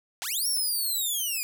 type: linear two-way sweep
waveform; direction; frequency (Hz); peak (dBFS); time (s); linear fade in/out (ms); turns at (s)
5% pulse; up then down; 640 to 5610 to 2396; -19; 0.22-1.43; 0; 0.47
effects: none